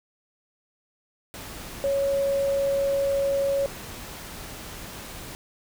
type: tone in noise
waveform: sine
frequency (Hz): 554.4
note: C#5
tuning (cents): 0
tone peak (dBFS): -21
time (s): 1.84-3.66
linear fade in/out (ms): 0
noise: pink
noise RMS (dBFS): -39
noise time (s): 1.34-5.35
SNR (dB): +15
effects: none